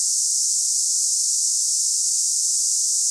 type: band-pass noise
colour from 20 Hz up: white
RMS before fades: -21 dBFS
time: 0-3.1 s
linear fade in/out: 0 ms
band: 5500 to 8400 Hz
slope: 48 dB/octave
effects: none